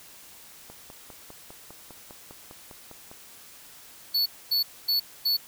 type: click train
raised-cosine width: 1 ms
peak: -30 dBFS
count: 13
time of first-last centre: 0.7-3.114 s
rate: 4.97 Hz
type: tone bursts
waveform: square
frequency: 4435 Hz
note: C#8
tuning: in tune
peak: -22 dBFS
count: 4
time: 4.14-5.37 s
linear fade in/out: 10 ms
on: 120 ms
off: 250 ms
effects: white hiss -49 dBFS RMS until 5.47 s